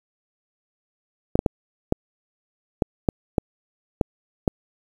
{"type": "clicks", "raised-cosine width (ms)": 2, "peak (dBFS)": -4, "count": 9, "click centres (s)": [1.355, 1.391, 1.462, 1.924, 2.822, 3.088, 3.382, 4.012, 4.478], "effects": ["7-bit"]}